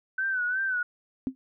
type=tone with vibrato; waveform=sine; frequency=1512 Hz; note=F#6; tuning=37 cents sharp; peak=-25 dBFS; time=0.18-0.83 s; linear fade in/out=5 ms; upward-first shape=sine; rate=2.8 Hz; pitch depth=72 cents each way
type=tone with exponential decay; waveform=sine; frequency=261.6 Hz; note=C4; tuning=in tune; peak=-21 dBFS; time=1.27-1.35 s; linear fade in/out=0 ms; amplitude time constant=17 ms
effects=none